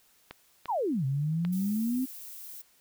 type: clicks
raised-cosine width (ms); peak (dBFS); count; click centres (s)
0.3; -24; 3; 0.31 / 0.657 / 1.45
type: exponential two-way sweep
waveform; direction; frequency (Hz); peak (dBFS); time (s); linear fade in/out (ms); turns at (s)
sine; down then up; 1075 to 130.81 to 265.5; -26; 0.68-2.06; 20; 1.05
type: noise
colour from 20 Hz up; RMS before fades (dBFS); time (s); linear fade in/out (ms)
violet; -44; 1.52-2.62; 10
effects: white hiss -64 dBFS RMS until 2.8 s